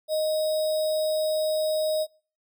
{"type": "tone with sample-and-hold", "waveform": "sine", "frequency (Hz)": 622.3, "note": "D#5", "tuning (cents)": 0, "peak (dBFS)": -22, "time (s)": [0.08, 2.07], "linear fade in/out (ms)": 50, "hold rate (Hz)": 4410, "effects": ["noise-tail reverb RT60 0.4 s tail -24 dB re dry"]}